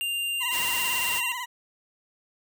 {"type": "tone with pitch glide", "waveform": "square", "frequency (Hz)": [2794, 2771], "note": ["F7", "F7"], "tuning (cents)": [0, -14], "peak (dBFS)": -27, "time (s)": [0.01, 1.32], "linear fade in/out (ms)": 0, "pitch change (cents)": -14, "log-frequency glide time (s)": [0.17, 1.16]}
{"type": "tone with vibrato", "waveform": "20% pulse", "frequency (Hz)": 987.8, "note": "B5", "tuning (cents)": 0, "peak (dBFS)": -26, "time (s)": [0.4, 1.46], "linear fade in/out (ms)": 20, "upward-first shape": "sine", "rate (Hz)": 18, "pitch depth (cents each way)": 77}
{"type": "noise", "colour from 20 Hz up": "white", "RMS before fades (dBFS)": -32, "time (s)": [0.5, 1.22], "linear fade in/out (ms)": 50}
{"effects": []}